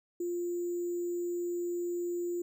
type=tone with sample-and-hold; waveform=sine; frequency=349.2 Hz; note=F4; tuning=in tune; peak=-31 dBFS; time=0.2-2.42 s; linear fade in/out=5 ms; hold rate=7350 Hz; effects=none